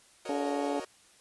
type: chord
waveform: sawtooth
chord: D# minor seventh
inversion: first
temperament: equal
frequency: 370 / 466.2 / 554.4 / 622.3 Hz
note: F#4 / A#4 / C#5 / D#5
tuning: 0 / 0 / 0 / 0 cents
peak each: -40 dBFS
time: 0.25-0.85 s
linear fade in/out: 5 ms
type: harmonic tone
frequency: 142.9 Hz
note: D3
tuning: 47 cents flat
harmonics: 2 / 3 / 4 / 5 / 6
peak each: -33 / -35 / -36 / -37 / -38 dBFS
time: 0.29-0.8 s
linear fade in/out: 2 ms
effects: white hiss -60 dBFS RMS until 1.2 s + resampled to 24000 Hz